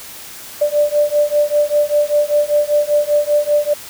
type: beating tone pair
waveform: sine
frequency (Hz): 587.3 / 592.4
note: D5 / D5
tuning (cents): 0 / +15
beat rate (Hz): 5.1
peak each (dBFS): -15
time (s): 0.61-3.74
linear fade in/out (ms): 10
effects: white hiss -34 dBFS RMS until 3.89 s